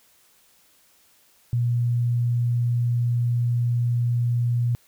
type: tone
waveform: sine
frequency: 120 Hz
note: B2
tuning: 49 cents flat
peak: -19 dBFS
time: 1.53-4.75 s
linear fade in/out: 0 ms
effects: white hiss -59 dBFS RMS until 4.87 s